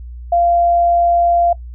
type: tone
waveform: sine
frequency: 691 Hz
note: F5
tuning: 19 cents flat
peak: -10 dBFS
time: 0.32-1.53 s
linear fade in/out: 5 ms
effects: noise-tail reverb RT60 0.1 s tail -20 dB re dry + added 60 Hz sine -28 dBFS peak until 1.74 s